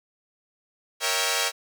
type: chord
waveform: 5% pulse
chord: A# diminished seventh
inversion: none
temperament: equal with one note detuned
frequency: 466.2 / 554.4 / 651.7 / 784 Hz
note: A#4 / C#5 / E5 / G5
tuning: 0 / 0 / -20 / 0 cents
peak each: -17 dBFS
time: 1-1.52 s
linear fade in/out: 50 ms
effects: none